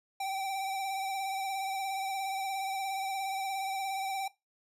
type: tone with vibrato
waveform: square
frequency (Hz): 776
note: G5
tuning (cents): -18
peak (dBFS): -33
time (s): 0.2-4.28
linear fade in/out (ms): 5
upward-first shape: triangle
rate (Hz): 17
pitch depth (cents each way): 40
effects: noise-tail reverb RT60 0.2 s tail -18 dB re dry + resampled to 32000 Hz